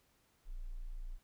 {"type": "tone", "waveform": "sine", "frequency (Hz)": 29.14, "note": "A#0", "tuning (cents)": 0, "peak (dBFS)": -40, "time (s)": [0.45, 1.19], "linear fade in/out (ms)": 50, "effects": ["pink hiss -73 dBFS RMS until 1.23 s"]}